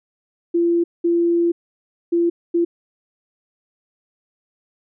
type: tone bursts at uneven times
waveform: sine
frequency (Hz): 341.5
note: F4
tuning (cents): -39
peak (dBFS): -14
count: 4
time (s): 0.54-0.84 / 1.04-1.52 / 2.12-2.3 / 2.54-2.65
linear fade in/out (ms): 10
effects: none